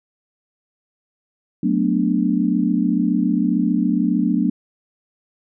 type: chord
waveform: sine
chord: B minor seventh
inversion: second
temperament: equal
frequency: 185 / 220 / 246.9 / 293.7 Hz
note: F#3 / A3 / B3 / D4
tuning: 0 / 0 / 0 / 0 cents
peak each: -21 dBFS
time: 1.63-4.5 s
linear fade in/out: 5 ms
effects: none